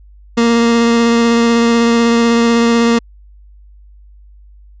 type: tone with vibrato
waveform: 30% pulse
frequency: 233.1 Hz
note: A#3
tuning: in tune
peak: -6 dBFS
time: 0.37-2.99 s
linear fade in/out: 10 ms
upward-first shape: triangle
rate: 16 Hz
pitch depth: 15 cents each way
effects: added 50 Hz sine -38 dBFS peak until 4.8 s + resampled to 16000 Hz